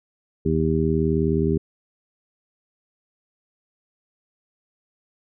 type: harmonic tone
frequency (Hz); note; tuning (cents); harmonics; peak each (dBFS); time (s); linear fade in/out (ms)
79.4; D#2; +36; 1 / 2 / 3 / 4 / 5; -26 / -23 / -25 / -27 / -23; 0.45-1.58; 10
effects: none